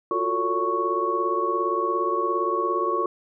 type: tone cluster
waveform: sine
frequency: 350 / 367.3 / 448.8 / 567 / 1109 Hz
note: F4 / F#4 / A4 / C#5 / C#6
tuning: +4 / -13 / +34 / +39 / 0 cents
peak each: -29 / -29 / -29 / -33 / -24 dBFS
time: 0.11-3.06 s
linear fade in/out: 2 ms
effects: none